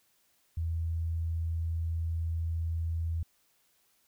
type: tone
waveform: sine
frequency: 82.41 Hz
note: E2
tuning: in tune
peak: -29 dBFS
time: 0.57-3.23 s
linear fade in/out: 5 ms
effects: white hiss -70 dBFS RMS until 4.07 s